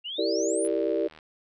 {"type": "exponential sweep", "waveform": "sine", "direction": "up", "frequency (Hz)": [2753, 10548], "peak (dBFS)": -32, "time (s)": [0.04, 0.68], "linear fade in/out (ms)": 20}
{"type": "chord", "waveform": "sine", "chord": "E half-diminished seventh", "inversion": "none", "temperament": "equal with one note detuned", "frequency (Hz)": [329.6, 392, 460, 587.3], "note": ["E4", "G4", "Bb4", "D5"], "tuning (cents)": [0, 0, -23, 0], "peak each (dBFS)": -29, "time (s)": [0.18, 1.08], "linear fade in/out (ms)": 10}
{"type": "click train", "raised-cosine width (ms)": 0.3, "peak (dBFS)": -32, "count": 43, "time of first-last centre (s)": [0.65, 1.188], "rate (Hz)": 78}
{"effects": []}